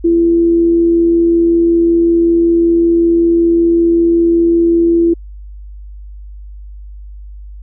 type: tone with amplitude modulation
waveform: sine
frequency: 337.2 Hz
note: E4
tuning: 39 cents sharp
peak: -6 dBFS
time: 0.04-5.14 s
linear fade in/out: 10 ms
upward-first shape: sine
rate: 85.3 Hz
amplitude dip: 25%
effects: added 50 Hz sine -28 dBFS peak until 7.62 s

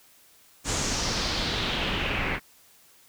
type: noise with low-pass filter sweep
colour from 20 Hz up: pink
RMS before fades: -28 dBFS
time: 0.64-2.4 s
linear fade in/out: 50 ms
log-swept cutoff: 7600 to 2100 Hz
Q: 2.9
effects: white hiss -57 dBFS RMS until 3.08 s

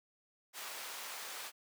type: high-pass noise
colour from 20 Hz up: pink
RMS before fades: -45 dBFS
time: 0.53-1.52 s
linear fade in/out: 50 ms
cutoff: 860 Hz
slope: 12 dB/octave
effects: none

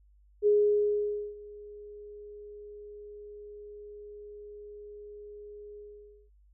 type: tone with ADSR envelope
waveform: sine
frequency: 415.3 Hz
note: G#4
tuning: in tune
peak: -19 dBFS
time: 0.42-6.3 s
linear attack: 46 ms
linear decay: 880 ms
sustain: -24 dB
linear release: 520 ms
effects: added 50 Hz sine -58 dBFS peak until 6.53 s

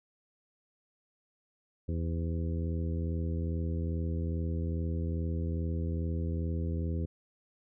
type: harmonic tone with a mistuned harmonic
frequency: 82.41 Hz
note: E2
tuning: in tune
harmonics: 1 / 2 / 3 / 4 / 5 / 6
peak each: -31 / -37 / -41 / -43 / -45 / -47 dBFS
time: 1.88-7.06 s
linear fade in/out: 10 ms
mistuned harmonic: 6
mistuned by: +52 cents
effects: none

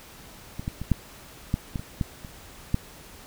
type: clicks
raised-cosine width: 5 ms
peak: -20 / -16 / -20 / -7 / -10 / -16 / -22 / -12 / -26 / -9 dBFS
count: 10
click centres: 0.595 / 0.679 / 0.816 / 0.917 / 1.541 / 1.758 / 1.795 / 2.012 / 2.248 / 2.744 s
effects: pink hiss -47 dBFS RMS until 3.26 s

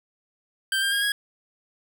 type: tone with pitch steps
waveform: 25% pulse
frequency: 1568 / 1596.3 / 1625.2 / 1654.5 Hz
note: G6 / G6 / G#6 / G#6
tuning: 0 / +31 / -38 / -7 cents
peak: -18 dBFS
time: 0.72-1.12 s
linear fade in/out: 2 ms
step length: 100 ms
effects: none

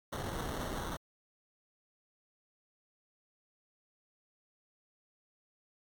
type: noise with sample-and-hold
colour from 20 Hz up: pink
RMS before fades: -38 dBFS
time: 0.12-0.97 s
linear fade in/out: 10 ms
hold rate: 2450 Hz
effects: MP3 96 kbps

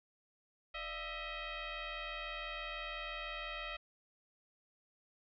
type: tone with frequency modulation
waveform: sine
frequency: 598 Hz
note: D5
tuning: 31 cents sharp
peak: -40 dBFS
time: 0.74-3.77 s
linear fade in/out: 10 ms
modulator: 641 Hz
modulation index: 4.5
effects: none

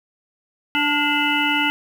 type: harmonic tone with a mistuned harmonic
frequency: 293.7 Hz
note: D4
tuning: in tune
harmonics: 1 / 3 / 5 / 7 / 9 / 10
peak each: -24 / -24 / -24 / -24 / -24 / -24 dBFS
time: 0.75-1.7 s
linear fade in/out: 0 ms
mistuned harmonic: 5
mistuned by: -50 cents
effects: 7-bit

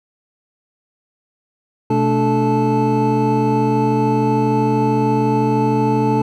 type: tone cluster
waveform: triangle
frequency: 126.3 / 219 / 292.3 / 437.5 / 873 Hz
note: B2 / A3 / D4 / A4 / A5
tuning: +39 / -8 / -8 / -10 / -14 cents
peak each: -18 dBFS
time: 1.9-6.22 s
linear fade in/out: 5 ms
effects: none

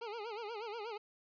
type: tone with vibrato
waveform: 25% pulse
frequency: 440 Hz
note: A4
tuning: in tune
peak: -37 dBFS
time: 0.01-0.98 s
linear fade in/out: 10 ms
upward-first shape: sine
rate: 8.3 Hz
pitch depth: 140 cents each way
effects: resampled to 11025 Hz + 12-bit

